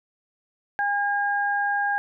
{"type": "tone pair together", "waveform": "sine", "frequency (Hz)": [812.5, 1621], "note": ["G#5", "G#6"], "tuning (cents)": [-38, -42], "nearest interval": "octave", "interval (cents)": 1196, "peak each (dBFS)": -24, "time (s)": [0.79, 1.98], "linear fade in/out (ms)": 0, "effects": []}